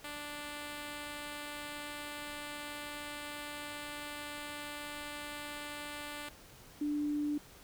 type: tone pair in turn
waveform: 5% pulse / sine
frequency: 293.7 / 295 Hz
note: D4 / D4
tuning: 0 / +8 cents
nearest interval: unison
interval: 8 cents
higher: second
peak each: -30 / -31 dBFS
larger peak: first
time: 0.04-6.29 / 6.81-7.38 s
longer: first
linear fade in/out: 5 ms
effects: pink hiss -56 dBFS RMS until 7.63 s